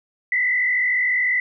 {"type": "tone with frequency modulation", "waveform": "sine", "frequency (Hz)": 2000, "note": "B6", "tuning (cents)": 21, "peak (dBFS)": -17, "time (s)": [0.32, 1.4], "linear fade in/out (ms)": 2, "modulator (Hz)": 46.3, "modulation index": 1.2, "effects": []}